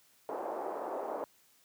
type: band-pass noise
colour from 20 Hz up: white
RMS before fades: -38 dBFS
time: 0.29-1.24 s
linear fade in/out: 0 ms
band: 350 to 860 Hz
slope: 24 dB/octave
effects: white hiss -66 dBFS RMS until 1.64 s + high-pass 80 Hz 12 dB/octave